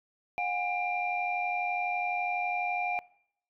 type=tone cluster; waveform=sine; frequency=719 / 811 / 2381 Hz; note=F#5 / G#5 / D7; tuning=-50 / -41 / +23 cents; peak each=-31 / -35 / -32 dBFS; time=0.38-2.99 s; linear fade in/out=0 ms; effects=noise-tail reverb RT60 0.7 s tail -23 dB re dry + tanh soft clip ceiling -19 dBFS